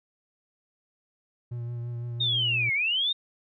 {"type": "tone with vibrato", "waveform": "triangle", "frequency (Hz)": 119.3, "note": "A#2", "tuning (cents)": 41, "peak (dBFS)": -29, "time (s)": [1.51, 2.7], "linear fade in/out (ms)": 10, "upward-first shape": "triangle", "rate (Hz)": 5.9, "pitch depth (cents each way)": 24}
{"type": "linear two-way sweep", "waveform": "sine", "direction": "down then up", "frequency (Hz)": [3729, 2110, 3729], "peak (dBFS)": -23, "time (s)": [2.2, 3.13], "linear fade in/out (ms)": 10, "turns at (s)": 2.73}
{"effects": []}